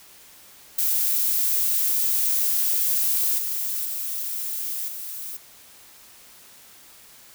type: noise with level steps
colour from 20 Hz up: violet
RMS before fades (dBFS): -22 / -27 / -29 / -34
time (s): 0.78-5.37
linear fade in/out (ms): 5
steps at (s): 3.38 / 3.85 / 4.88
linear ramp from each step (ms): 2
effects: white hiss -49 dBFS RMS until 7.34 s